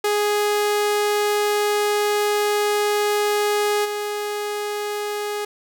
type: tone with level steps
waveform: sawtooth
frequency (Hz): 415.3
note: G#4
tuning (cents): 0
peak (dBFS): -14 / -20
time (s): 0.04-5.45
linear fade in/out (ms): 5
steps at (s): 3.84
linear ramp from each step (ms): 20
effects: none